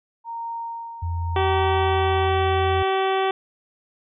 sine tone with tremolo, 926 Hz, A#5, 12 cents flat, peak -27 dBFS, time 0.24-2.3 s, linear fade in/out 50 ms, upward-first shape sine, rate 0.9 Hz, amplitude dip 60%
sine tone with pitch glide, 84.9 to 85.84 Hz, F2 to F2, -48 to -29 cents, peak -23 dBFS, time 1.02-2.83 s, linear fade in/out 10 ms, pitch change +19 cents, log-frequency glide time 1.22-2.56 s
harmonic tone, 383.3 Hz, G4, 39 cents flat, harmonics 1 / 2 / 3 / 4 / 5 / 6 / 7 / 8 / 9, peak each -22 / -23 / -28 / -34 / -34 / -36 / -37 / -37 / -36 dBFS, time 1.36-3.31 s, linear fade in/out 2 ms
effects none

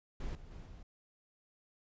brown noise with level steps, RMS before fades -39 / -52 / -48 / -51 dBFS, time 0.2-0.83 s, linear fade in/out 5 ms, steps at 0.35 / 0.51 / 0.66 s, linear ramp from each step 2 ms, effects resampled to 16000 Hz

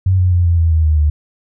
sine tone with pitch steps, 93.9 / 90.91 / 88.02 / 85.22 / 82.5 / 79.88 / 77.34 / 74.87 Hz, F#2 / F#2 / F2 / F2 / E2 / D#2 / D#2 / D2, +26 / -30 / +14 / -42 / +2 / +46 / -10 / +34 cents, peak -9 dBFS, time 0.06-1.1 s, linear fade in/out 5 ms, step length 130 ms, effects none

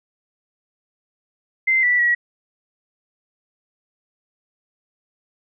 sine tone with pitch steps, 2077 / 1963 / 1921 Hz, C7 / B6 / B6, -13 / -11 / -48 cents, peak -14 dBFS, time 1.67-2.15 s, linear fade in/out 10 ms, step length 160 ms, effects none

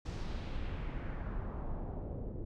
brown noise with low-pass filter sweep, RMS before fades -39 dBFS, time 0.05-2.45 s, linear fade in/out 10 ms, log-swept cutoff 6200 to 410 Hz, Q 1.5, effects none

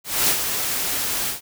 white noise with ADSR envelope, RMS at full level -17 dBFS, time 0.04-1.41 s, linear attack 240 ms, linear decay 80 ms, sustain -7 dB, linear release 130 ms, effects none

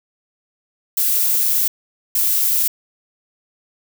violet noise bursts at uneven times, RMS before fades -17 dBFS, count 2, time 0.97-1.68 / 2.15-2.68 s, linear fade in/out 5 ms, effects none

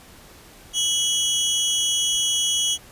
25% pulse tone pair together, 2959 / 3303 Hz, F#7 / G#7, -1 / -10 cents, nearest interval major second, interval 191 cents, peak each -20 / -18 dBFS, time 0.73-2.78 s, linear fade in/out 50 ms, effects pink hiss -47 dBFS RMS until 2.91 s + resampled to 32000 Hz

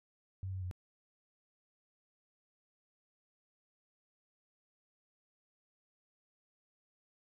sine tone with pitch steps, 95 / 94.1 / 90.4 Hz, F#2 / F#2 / F#2, +46 / +30 / -40 cents, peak -37 dBFS, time 0.43-0.712 s, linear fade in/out 0 ms, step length 94 ms, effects none

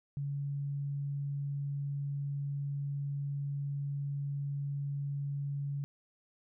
sine tone, 141.4 Hz, C#3, 35 cents sharp, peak -33 dBFS, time 0.17-5.84 s, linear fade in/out 0 ms, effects none

